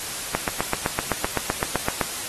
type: click train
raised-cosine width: 0.5 ms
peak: -6 dBFS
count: 14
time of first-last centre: 0.35-2.012 s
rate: 7.82 Hz
effects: white hiss -31 dBFS RMS until 2.28 s + AAC 32 kbps